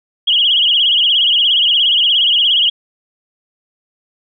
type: tone with vibrato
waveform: sine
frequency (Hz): 3078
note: G7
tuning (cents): -32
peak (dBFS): -9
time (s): 0.27-2.7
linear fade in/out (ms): 10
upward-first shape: sine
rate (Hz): 17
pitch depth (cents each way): 140
effects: none